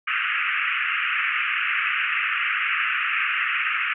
white band-pass noise, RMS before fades -24 dBFS, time 0.07-3.94 s, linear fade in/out 10 ms, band 1200 to 2800 Hz, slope 96 dB/octave, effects none

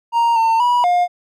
triangle tone with pitch steps, 933 / 904 / 973 / 710 Hz, A#5 / A5 / B5 / F5, +1 / +47 / -26 / +28 cents, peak -10 dBFS, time 0.12-1.08 s, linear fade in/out 50 ms, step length 240 ms, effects none

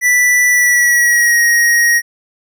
square tone with pitch glide, 1972 to 1884 Hz, B6 to A#6, -3 to +18 cents, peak -9 dBFS, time 0.01-2.02 s, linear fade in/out 50 ms, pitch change -79 cents, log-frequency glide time 0.48-1.41 s, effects none

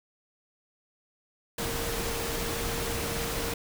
sine tone in noise, 463.2 Hz, A#4, 11 cents flat, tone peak -37 dBFS, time 1.58-3.54 s, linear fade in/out 5 ms, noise pink, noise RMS -32 dBFS, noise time 1.58-3.54 s, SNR -8 dB, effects none

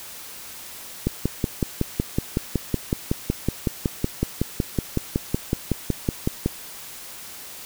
click train, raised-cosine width 3 ms, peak -7 dBFS, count 30, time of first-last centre 1.07-6.46 s, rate 5.38 Hz, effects white hiss -39 dBFS RMS until 7.65 s

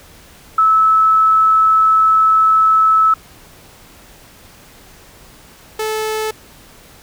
sine / sawtooth tone pair in turn, 1303 / 434.8 Hz, E6 / A4, -20 / -21 cents, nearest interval octave + perfect fifth, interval 1901 cents, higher first, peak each -8 / -14 dBFS, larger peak first, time 0.58-3.14 / 5.79-6.31 s, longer first, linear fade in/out 5 ms, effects pink hiss -43 dBFS RMS until 7.02 s

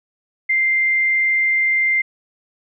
sine tone, 2093 Hz, C7, in tune, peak -14 dBFS, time 0.49-2.02 s, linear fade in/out 10 ms, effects none

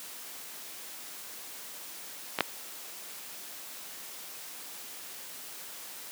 clicks, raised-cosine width 0.3 ms, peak -12 / -6 dBFS, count 2, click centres 2.388 / 2.407 s, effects white hiss -44 dBFS RMS until 6.11 s + high-pass 200 Hz 12 dB/octave

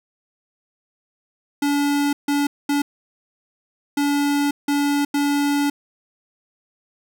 square tone bursts at uneven times, 286.7 Hz, D4, 42 cents flat, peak -18 dBFS, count 6, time 1.62-2.13 / 2.28-2.47 / 2.69-2.82 / 3.97-4.51 / 4.68-5.05 / 5.14-5.7 s, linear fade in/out 5 ms, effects none

